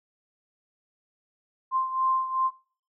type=beating tone pair; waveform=sine; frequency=1046.5 / 1049.1 Hz; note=C6 / C6; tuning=0 / +4 cents; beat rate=2.6 Hz; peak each=-24 / -29 dBFS; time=1.71-2.51 s; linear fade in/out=50 ms; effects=noise-tail reverb RT60 0.5 s tail -23 dB re dry